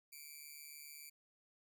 5% pulse tone with amplitude modulation, 2330 Hz, D7, 14 cents flat, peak -38 dBFS, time 0.12-1.1 s, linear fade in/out 10 ms, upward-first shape sine, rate 147 Hz, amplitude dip 85%, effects none

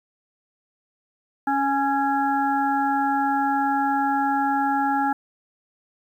harmonic tone with a mistuned harmonic, 277.2 Hz, C#4, in tune, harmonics 1 / 3 / 5 / 6, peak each -25 / -21 / -29 / -31 dBFS, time 1.47-5.13 s, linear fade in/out 5 ms, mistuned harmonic 5, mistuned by -22 cents, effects 9-bit

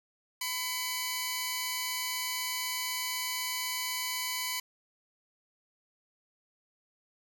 10% pulse tone pair together, 1008 / 2260 Hz, B5 / C#7, +35 / +33 cents, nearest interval octave + major second, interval 1398 cents, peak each -26 dBFS, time 0.41-4.6 s, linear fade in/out 5 ms, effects none

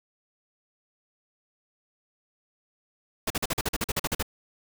pink noise bursts, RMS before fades -27 dBFS, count 13, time 3.27-4.227 s, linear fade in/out 5 ms, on 33 ms, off 44 ms, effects none

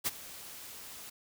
white noise with ADSR envelope, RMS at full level -29 dBFS, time 0.04-1.1 s, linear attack 29 ms, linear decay 29 ms, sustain -18 dB, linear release 8 ms, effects none

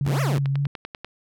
sine tone with vibrato, 139.2 Hz, C#3, 8 cents sharp, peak -20 dBFS, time 0.01-0.67 s, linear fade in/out 2 ms, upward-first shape sine, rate 3.7 Hz, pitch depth 27 cents each way
15% pulse exponential two-way sweep, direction up then down, 62.2 to 698.5 to 92.4 Hz, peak -20 dBFS, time 0.05-0.39 s, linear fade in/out 10 ms, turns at 0.21 s
click train, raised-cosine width 0.3 ms, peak -18 dBFS, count 8, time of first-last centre 0.36-1.046 s, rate 10.2 Hz
effects none

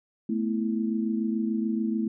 sine chord, A suspended second, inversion none, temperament equal, 220 / 246.9 / 329.6 Hz, A3 / B3 / E4, 0 / 0 / 0 cents, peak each -26 / -32 / -31 dBFS, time 0.29-2.08 s, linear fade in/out 5 ms, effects none

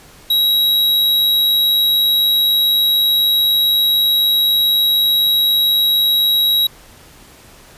square tone, 3851 Hz, B7, 44 cents flat, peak -12 dBFS, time 0.3-6.67 s, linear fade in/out 5 ms, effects pink hiss -43 dBFS RMS until 7.77 s + resampled to 32000 Hz

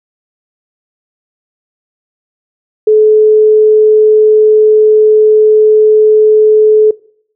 sine tone, 429.9 Hz, A4, 40 cents flat, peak -3 dBFS, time 2.87-6.91 s, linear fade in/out 5 ms, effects noise-tail reverb RT60 0.6 s tail -22 dB re dry

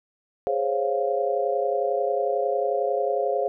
sine chord, Db major seventh, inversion second, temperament equal, 415.3 / 523.3 / 554.4 / 698.5 Hz, Ab4 / C5 / Db5 / F5, 0 / 0 / 0 / 0 cents, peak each -27 dBFS, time 0.47-3.48 s, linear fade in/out 0 ms, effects none

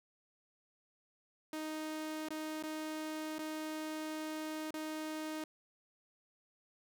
sawtooth tone with dropouts, 311.1 Hz, D#4, in tune, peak -35 dBFS, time 1.53-5.44 s, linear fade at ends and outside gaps 2 ms, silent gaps 2.286-2.305 / 2.626-2.636 / 3.384-3.391 / 4.707-4.74 s, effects none

